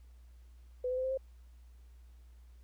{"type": "tone with pitch steps", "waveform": "sine", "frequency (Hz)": [501, 508.3, 515.7, 523.2, 530.8], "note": ["B4", "B4", "C5", "C5", "C5"], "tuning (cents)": [25, 50, -25, 0, 25], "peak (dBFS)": -31, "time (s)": [0.84, 1.175], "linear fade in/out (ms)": 5, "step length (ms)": 67, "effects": ["added 60 Hz sine -53 dBFS peak until 2.63 s", "pink hiss -73 dBFS RMS until 2.63 s"]}